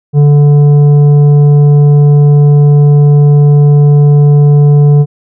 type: tone with tanh clipping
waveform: sine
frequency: 145.7 Hz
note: D3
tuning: 13 cents flat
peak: -3 dBFS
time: 0.13-5.06 s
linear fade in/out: 50 ms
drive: 8 dB
effects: none